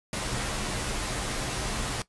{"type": "noise with comb filter", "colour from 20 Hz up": "pink", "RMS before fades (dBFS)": -31, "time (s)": [0.13, 2.02], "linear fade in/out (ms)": 2, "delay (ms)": 12, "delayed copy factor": -0.6, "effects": ["noise-tail reverb RT60 0.1 s tail -17 dB re dry", "resampled to 24000 Hz"]}